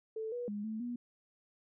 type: tone with pitch steps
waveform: sine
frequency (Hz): 440.8 / 485.4 / 206.5 / 219 / 241.8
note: A4 / B4 / G#3 / A3 / B3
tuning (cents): +3 / -30 / -10 / -8 / -36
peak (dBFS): -36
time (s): 0.16-0.96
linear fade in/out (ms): 5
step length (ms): 160
effects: none